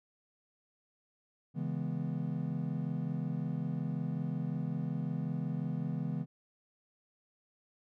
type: chord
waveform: triangle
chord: C# minor seventh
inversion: none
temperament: equal with one note detuned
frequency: 138.59 / 164.05 / 207.7 / 246.9 Hz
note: C#3 / E3 / G#3 / B3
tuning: 0 / -8 / 0 / 0 cents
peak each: -36 / -34 / -39 / -39 dBFS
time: 1.54-6.26 s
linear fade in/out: 50 ms
effects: none